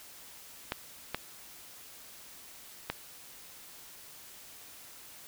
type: clicks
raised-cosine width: 0.3 ms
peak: -15 dBFS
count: 3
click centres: 0.721 / 1.146 / 2.9 s
effects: white hiss -51 dBFS RMS until 5.27 s